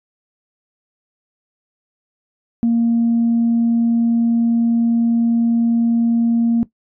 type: tone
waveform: sine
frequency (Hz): 232.5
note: A#3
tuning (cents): -4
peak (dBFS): -11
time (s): 2.63-6.63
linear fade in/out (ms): 0
effects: noise-tail reverb RT60 0.1 s tail -17 dB re dry + tanh soft clip ceiling -9 dBFS